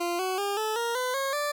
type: tone with pitch steps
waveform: 20% pulse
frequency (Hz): 346.6 / 373.6 / 402.8 / 434.2 / 468 / 504.5 / 543.9 / 586.3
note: F4 / F#4 / G4 / A4 / A#4 / B4 / C#5 / D5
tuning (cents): -13 / +17 / +47 / -23 / +7 / +37 / -33 / -3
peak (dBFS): -22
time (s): 0-1.52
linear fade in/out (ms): 10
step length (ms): 190
effects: none